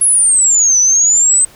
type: exponential two-way sweep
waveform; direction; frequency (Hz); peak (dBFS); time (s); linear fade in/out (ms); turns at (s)
sine; down then up; 10870 to 5920 to 8250; -7; 0.01-1.45; 5; 0.79
effects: pink hiss -42 dBFS RMS until 1.55 s